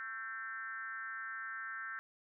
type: tone with frequency modulation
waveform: sine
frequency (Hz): 1568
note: G6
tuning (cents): 0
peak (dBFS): -40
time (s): 0-1.99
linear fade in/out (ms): 0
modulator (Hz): 232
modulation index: 1.2
effects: none